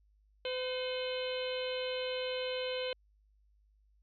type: harmonic tone with a mistuned harmonic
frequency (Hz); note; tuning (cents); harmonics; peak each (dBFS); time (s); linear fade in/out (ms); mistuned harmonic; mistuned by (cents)
509; C5; -48; 1 / 2 / 3 / 4 / 5 / 6 / 7 / 8; -35 / -49 / -48 / -48 / -46 / -42 / -50 / -47; 0.45-2.93; 2; 4; +93
effects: added 51 Hz sine -65 dBFS peak until 4.02 s